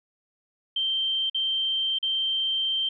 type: tone with dropouts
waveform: sine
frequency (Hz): 3136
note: G7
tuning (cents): 0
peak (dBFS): -23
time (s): 0.76-2.89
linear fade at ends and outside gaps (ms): 5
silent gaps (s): 1.298-1.345 / 1.987-2.027
effects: none